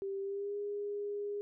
sine tone with pitch glide, 392 to 409.4 Hz, G4 to G#4, 0 to -25 cents, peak -35 dBFS, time 0.02-1.41 s, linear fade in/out 0 ms, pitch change +75 cents, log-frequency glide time 0.21-0.57 s, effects none

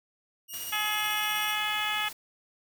5% pulse tone with tremolo, 2868 Hz, F7, 45 cents sharp, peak -26 dBFS, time 0.48-1.57 s, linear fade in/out 50 ms, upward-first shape square, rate 16 Hz, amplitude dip 30%
white noise, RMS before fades -43 dBFS, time 0.53-2.13 s, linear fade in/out 5 ms
harmonic tone, 423.4 Hz, G#4, 33 cents sharp, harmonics 2 / 3 / 4 / 5 / 6 / 7 / 8, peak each -35 / -35 / -35 / -35 / -35 / -35 / -35 dBFS, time 0.72-2.09 s, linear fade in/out 10 ms
effects none

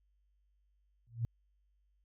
sine tone with exponential growth, 116.54 Hz, A#2, in tune, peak -27 dBFS, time 1.07-1.25 s, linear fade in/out 0 ms, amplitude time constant 39 ms, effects added 50 Hz sine -70 dBFS peak until 2.04 s

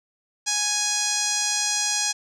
5% pulse tone with low-pass filter, 830.6 Hz, G#5, in tune, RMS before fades -24 dBFS, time 0.46-2.13 s, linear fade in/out 20 ms, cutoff 6600 Hz, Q 2.7, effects none

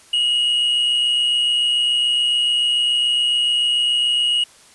triangle tone with amplitude modulation, 2886 Hz, F#7, 44 cents flat, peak -12 dBFS, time 0.13-4.44 s, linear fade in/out 5 ms, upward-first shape sine, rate 127 Hz, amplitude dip 40%, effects white hiss -48 dBFS RMS until 4.74 s + resampled to 24000 Hz

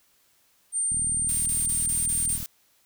sine tone, 8870 Hz, C#9, in tune, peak -23 dBFS, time 0.72-2.39 s, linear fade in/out 50 ms
click train, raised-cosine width 5 ms, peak -26 dBFS, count 61, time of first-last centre 0.92-2.428 s, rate 39.8 Hz
blue noise bursts, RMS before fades -35 dBFS, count 6, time 1.29-2.46 s, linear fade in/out 0 ms, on 170 ms, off 30 ms
effects white hiss -64 dBFS RMS until 2.85 s

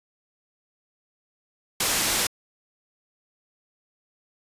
white low-pass noise, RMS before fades -24 dBFS, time 1.8-2.27 s, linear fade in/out 5 ms, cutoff 10000 Hz, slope 12 dB/octave, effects resampled to 32000 Hz

